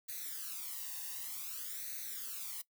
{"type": "noise with flanger", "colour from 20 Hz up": "blue", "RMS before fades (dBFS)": -43, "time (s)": [0.08, 2.62], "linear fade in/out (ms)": 10, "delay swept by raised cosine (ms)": [0.48, 1.1], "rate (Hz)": 0.54, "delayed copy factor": 0.95, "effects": ["noise-tail reverb RT60 0.1 s tail -19 dB re dry"]}